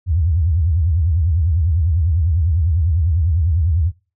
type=tone with vibrato; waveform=sine; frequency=82.41 Hz; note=E2; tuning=in tune; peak=-13 dBFS; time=0.06-3.92 s; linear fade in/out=50 ms; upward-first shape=sine; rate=10 Hz; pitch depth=220 cents each way; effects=noise-tail reverb RT60 0.3 s tail -21 dB re dry